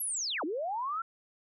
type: linear two-way sweep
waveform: sine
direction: down then up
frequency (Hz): 11700 to 277.2 to 1377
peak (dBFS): -31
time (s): 0-1.02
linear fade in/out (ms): 5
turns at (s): 0.44
effects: none